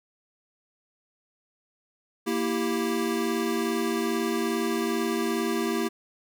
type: chord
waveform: square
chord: E diminished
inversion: second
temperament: equal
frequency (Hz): 233.1 / 329.6 / 392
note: Bb3 / E4 / G4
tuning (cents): 0 / 0 / 0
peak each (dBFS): -30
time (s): 2.26-5.89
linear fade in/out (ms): 20
effects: none